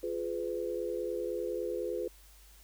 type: chord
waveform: sine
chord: F diminished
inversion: none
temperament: just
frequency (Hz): 349.2 / 419.1 / 502.9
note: F4 / Ab4 / Cb5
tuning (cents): 0 / +16 / +31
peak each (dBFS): -37 / -37 / -36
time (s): 0.03-2.08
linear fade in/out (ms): 5
effects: added 50 Hz sine -56 dBFS peak until 2.63 s + white hiss -60 dBFS RMS until 2.63 s